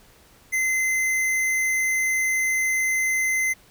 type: tone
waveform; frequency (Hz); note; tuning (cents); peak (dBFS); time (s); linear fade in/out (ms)
square; 2061; C7; -27; -21; 0.52-3.54; 20
effects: pink hiss -54 dBFS RMS until 3.7 s